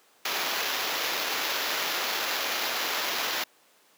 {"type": "noise with sample-and-hold", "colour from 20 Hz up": "blue", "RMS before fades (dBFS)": -29, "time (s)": [0.25, 3.44], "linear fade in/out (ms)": 5, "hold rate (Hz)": 8820, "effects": ["pink hiss -60 dBFS RMS until 3.97 s", "high-pass 400 Hz 12 dB/octave"]}